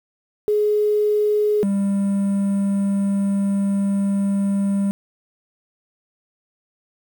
sine / triangle tone pair in turn, 419.9 / 198.56 Hz, G#4 / G3, +19 / +22 cents, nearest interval octave + minor second, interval 1297 cents, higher first, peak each -15 dBFS, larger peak neither, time 0.48-1.63 / 1.63-4.91 s, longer second, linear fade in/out 0 ms, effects 7-bit

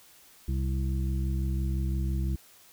harmonic tone, 65.9 Hz, C2, 13 cents sharp, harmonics 1 / 2 / 3 / 5, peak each -27 / -33 / -37 / -41 dBFS, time 0.48-2.36 s, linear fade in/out 5 ms, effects white hiss -56 dBFS RMS until 2.72 s

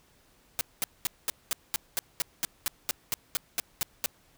white noise bursts, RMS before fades -28 dBFS, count 16, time 0.59-4.06 s, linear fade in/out 0 ms, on 20 ms, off 210 ms, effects pink hiss -63 dBFS RMS until 4.37 s

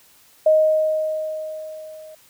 sine tone with level ramp, 624 Hz, D#5, 5 cents sharp, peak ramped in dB -10 to -38 dBFS, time 0.46-2.15 s, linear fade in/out 5 ms, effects white hiss -53 dBFS RMS until 2.29 s

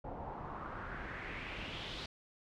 pink noise with low-pass filter sweep, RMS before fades -44 dBFS, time 0.04-2.06 s, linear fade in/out 5 ms, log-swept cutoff 740 to 4000 Hz, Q 3.1, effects none

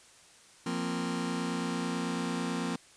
sawtooth chord, F suspended fourth, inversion none, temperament just, 174.61 / 232.8 / 261.9 Hz, F3 / Bb3 / C4, 0 / -2 / +2 cents, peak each -31 dBFS, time 0.66-2.76 s, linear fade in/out 5 ms, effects white hiss -57 dBFS RMS until 2.96 s + resampled to 22050 Hz

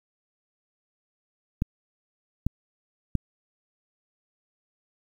clicks, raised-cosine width 5 ms, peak -11 dBFS, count 3, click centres 1.621 / 2.466 / 3.153 s, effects 8-bit

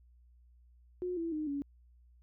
sine tone with pitch steps, 360.8 / 332.8 / 306.9 / 283.1 Hz, F#4 / E4 / D#4 / C#4, -44 / +17 / -24 / +37 cents, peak -33 dBFS, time 1.02-1.62 s, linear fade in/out 0 ms, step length 150 ms, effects added 60 Hz sine -59 dBFS peak until 2.22 s

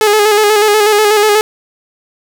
sawtooth tone with vibrato, 421.6 Hz, G#4, 26 cents sharp, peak -3 dBFS, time 0.01-1.41 s, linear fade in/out 0 ms, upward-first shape square, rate 8.2 Hz, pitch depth 39 cents each way, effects none

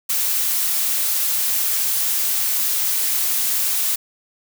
blue noise, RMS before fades -20 dBFS, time 0.09-3.96 s, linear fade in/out 10 ms, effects none

